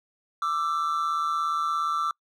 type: tone pair together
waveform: triangle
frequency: 1174.7 / 1331.8 Hz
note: D6 / E6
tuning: 0 / +17 cents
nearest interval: major second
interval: 217 cents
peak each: -25 dBFS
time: 0.42-2.11 s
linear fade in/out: 2 ms
effects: noise-tail reverb RT60 0.1 s tail -26 dB re dry